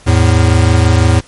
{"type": "tone pair together", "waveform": "square", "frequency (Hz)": [82.41, 108.42], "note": ["E2", "A2"], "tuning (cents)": [0, -25], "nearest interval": "perfect fourth", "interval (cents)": 475, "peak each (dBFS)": -10, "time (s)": [0.06, 1.21], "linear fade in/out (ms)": 20, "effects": ["pink hiss -41 dBFS RMS until 1.27 s", "MP3 48 kbps"]}